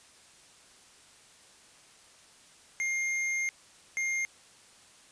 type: tone bursts at uneven times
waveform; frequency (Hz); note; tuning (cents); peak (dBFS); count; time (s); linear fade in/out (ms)
square; 2120; C7; +22; -29; 2; 2.8-3.49 / 3.97-4.25; 0
effects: white hiss -57 dBFS RMS until 5.11 s + resampled to 22050 Hz